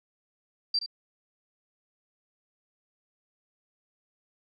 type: tone with echo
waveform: sine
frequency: 4699 Hz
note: D8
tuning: in tune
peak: -23 dBFS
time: 0.74-0.79 s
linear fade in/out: 5 ms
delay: 72 ms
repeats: 1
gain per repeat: -10 dB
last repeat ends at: 0.862 s
effects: none